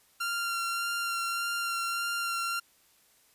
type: tone with vibrato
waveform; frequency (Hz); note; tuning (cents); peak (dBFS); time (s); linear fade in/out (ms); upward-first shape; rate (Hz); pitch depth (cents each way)
sawtooth; 1382; F6; -19; -26; 0.2-2.6; 10; sine; 1.7; 14
effects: white hiss -64 dBFS RMS until 3.34 s + resampled to 32000 Hz